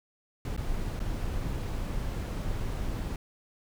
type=noise with dropouts; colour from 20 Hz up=brown; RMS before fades=-32 dBFS; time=0.45-3.16 s; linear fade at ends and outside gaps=2 ms; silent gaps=0.565-0.575 / 0.993-1.001 s; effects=none